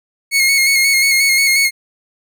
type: tone with vibrato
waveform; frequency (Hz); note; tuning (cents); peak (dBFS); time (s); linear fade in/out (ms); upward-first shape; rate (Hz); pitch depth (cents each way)
sawtooth; 2178; C#7; -31; -7; 0.31-1.71; 50; square; 5.6; 28
effects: none